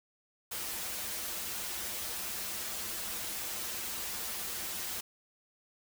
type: noise with comb filter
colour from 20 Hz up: white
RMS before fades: -38 dBFS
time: 0.51-5.01 s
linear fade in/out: 10 ms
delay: 7.2 ms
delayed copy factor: -0.85
effects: none